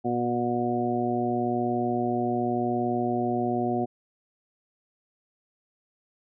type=harmonic tone with a mistuned harmonic; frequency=120.9 Hz; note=B2; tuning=36 cents flat; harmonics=1 / 2 / 3 / 4 / 5 / 6; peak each=-35 / -28 / -29 / -38 / -35 / -29 dBFS; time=0.04-3.86 s; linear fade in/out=20 ms; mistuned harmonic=1; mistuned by=-29 cents; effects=none